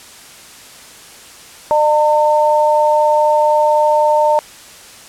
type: tone pair together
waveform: sine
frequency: 603.1 / 906 Hz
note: D5 / A#5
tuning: +46 / -50 cents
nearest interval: perfect fifth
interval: 704 cents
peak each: -12 dBFS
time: 1.71-4.39 s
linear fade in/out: 0 ms
effects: white hiss -38 dBFS RMS until 5.08 s + low-pass 10000 Hz 12 dB/octave